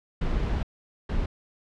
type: noise bursts at uneven times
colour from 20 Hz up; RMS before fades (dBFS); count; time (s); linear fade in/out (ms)
brown; -26; 2; 0.21-0.63 / 1.09-1.26; 5
effects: low-pass 4000 Hz 12 dB/octave